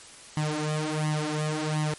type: tone with flanger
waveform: sawtooth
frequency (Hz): 153.1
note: D#3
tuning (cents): -28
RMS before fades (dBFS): -28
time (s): 0.37-1.94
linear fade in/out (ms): 2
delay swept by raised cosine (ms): 1 to 4.9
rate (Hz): 1.4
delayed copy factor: +0.85
effects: white hiss -47 dBFS RMS until 1.98 s + MP3 48 kbps